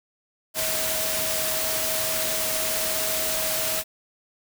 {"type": "tone in noise", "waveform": "sine", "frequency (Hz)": 637, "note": "D#5", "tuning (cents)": 41, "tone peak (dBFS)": -32, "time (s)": [0.54, 3.84], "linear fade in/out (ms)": 50, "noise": "white", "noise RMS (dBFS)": -26, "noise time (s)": [0.54, 3.84], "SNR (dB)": -9, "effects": []}